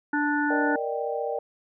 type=harmonic tone; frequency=293.7 Hz; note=D4; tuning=in tune; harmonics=1 / 3 / 5 / 6; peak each=-25 / -29 / -27 / -34 dBFS; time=0.13-0.76 s; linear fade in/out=5 ms
type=chord; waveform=sine; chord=Eb major seventh; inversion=second; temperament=equal; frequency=466.2 / 587.3 / 622.3 / 784 Hz; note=Bb4 / D5 / Eb5 / G5; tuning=0 / 0 / 0 / 0 cents; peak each=-30 / -31 / -36 / -32 dBFS; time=0.5-1.39 s; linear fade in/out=5 ms
effects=none